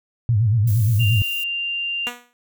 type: tone with vibrato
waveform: sine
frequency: 110 Hz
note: A2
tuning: in tune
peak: -14 dBFS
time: 0.29-1.22 s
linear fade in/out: 0 ms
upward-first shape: sine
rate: 8.6 Hz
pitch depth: 160 cents each way
type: noise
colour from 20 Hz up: violet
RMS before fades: -34 dBFS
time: 0.67-1.44 s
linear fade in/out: 5 ms
type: tone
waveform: sine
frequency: 2787 Hz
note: F7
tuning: 4 cents flat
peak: -22 dBFS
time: 0.99-2.1 s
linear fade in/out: 20 ms
type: tone with exponential decay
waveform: 5% pulse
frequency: 242.8 Hz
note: B3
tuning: 29 cents flat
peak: -14 dBFS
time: 2.07-2.33 s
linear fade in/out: 0 ms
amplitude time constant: 56 ms
effects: none